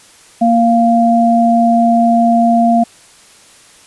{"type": "tone pair together", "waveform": "sine", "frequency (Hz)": [233.1, 694.7], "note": ["A#3", "F5"], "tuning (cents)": [0, -9], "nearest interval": "octave + perfect fifth", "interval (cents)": 1891, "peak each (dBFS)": -10, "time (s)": [0.41, 2.84], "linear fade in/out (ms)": 10, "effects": ["white hiss -43 dBFS RMS until 3.86 s", "resampled to 24000 Hz"]}